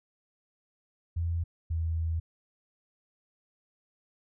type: tone pair in turn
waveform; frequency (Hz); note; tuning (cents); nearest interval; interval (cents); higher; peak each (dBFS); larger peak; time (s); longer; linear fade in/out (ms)
sine; 84.3 / 81.76; E2 / E2; +39 / -14; minor second; 53; first; -27; neither; 1.16-1.44 / 1.7-2.2; second; 10
effects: none